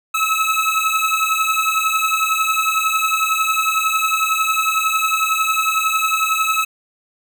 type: beating tone pair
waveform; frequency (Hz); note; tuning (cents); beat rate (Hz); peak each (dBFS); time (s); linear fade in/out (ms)
25% pulse; 1288 / 1299; E6 / E6; -41 / -26; 11; -15; 0.14-6.65; 10
effects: none